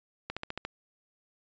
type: slowing click train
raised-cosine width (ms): 0.3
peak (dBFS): -19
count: 6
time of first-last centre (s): 0.3-0.65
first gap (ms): 66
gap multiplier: 1.03
effects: resampled to 16000 Hz